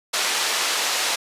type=band-pass noise; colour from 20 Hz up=white; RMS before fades=-23 dBFS; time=0.13-1.16 s; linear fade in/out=10 ms; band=510 to 5800 Hz; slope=12 dB/octave; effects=resampled to 32000 Hz